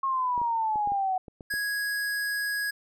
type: exponential sweep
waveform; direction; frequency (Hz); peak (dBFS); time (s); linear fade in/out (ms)
sine; down; 1088 to 740; -24; 0.03-1.18; 5
type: clicks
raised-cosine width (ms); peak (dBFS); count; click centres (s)
2; -29; 8; 0.378 / 0.416 / 0.758 / 0.874 / 0.92 / 1.282 / 1.408 / 1.539
type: tone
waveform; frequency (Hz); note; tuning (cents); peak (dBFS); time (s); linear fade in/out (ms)
square; 1661.2; G#6; 0; -28; 1.5-2.71; 10
effects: none